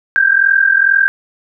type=tone pair together; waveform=sine; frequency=1566 / 1608.2 Hz; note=G6 / G6; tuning=-2 / +44 cents; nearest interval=unison; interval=46 cents; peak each=-11 dBFS; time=0.16-1.08 s; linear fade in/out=0 ms; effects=none